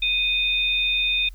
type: tone pair together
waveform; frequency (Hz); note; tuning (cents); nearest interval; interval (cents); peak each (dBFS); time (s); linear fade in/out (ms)
sine; 2489 / 3628; D#7 / A#7; 0 / -48; perfect fifth; 652; -22; 0.02-1.29; 5
effects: added 43 Hz sine -37 dBFS peak until 1.34 s + white hiss -59 dBFS RMS until 1.34 s